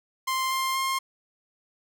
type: tone with pitch steps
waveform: sawtooth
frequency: 1048 / 1055 / 1064 Hz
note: C6 / C6 / C6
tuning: +2 / +14 / +29 cents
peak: -21 dBFS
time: 0.27-0.99 s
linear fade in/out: 10 ms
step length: 240 ms
effects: none